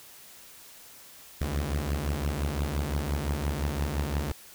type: beating tone pair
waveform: sawtooth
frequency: 69.8 / 75.6 Hz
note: C#2 / D#2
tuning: +13 / -49 cents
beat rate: 5.8 Hz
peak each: -26 / -27 dBFS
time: 1.41-4.32 s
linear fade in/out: 0 ms
effects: white hiss -50 dBFS RMS until 4.54 s